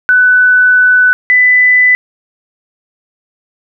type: tone pair in turn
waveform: sine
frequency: 1496 / 1996.9 Hz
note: F#6 / B6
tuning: +19 / +19 cents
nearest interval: perfect fourth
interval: 500 cents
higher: second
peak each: -4 dBFS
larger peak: neither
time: 0.09-1.13 / 1.3-1.95 s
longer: first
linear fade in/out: 0 ms
effects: none